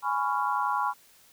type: chord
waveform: sine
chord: C# dominant seventh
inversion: second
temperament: just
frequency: 831.5 / 997.9 / 1108.7 / 1385.9 Hz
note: G#5 / B5 / C#6 / E#6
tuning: +2 / +18 / 0 / -14 cents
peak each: -30 / -29 / -30 / -33 dBFS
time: 0.02-0.94 s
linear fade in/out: 50 ms
effects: white hiss -58 dBFS RMS until 1.32 s